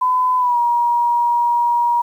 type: tone with pitch glide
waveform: sine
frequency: 1009 to 952.4 Hz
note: B5 to A#5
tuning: +37 to +37 cents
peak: -13 dBFS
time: 0.01-2.02 s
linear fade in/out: 10 ms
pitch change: -100 cents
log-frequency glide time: 0.38-0.58 s
effects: 8-bit